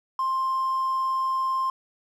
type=tone with hard clipping; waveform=triangle; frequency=1053 Hz; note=C6; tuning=11 cents sharp; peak=-23 dBFS; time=0.19-1.7 s; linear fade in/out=2 ms; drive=4 dB; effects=none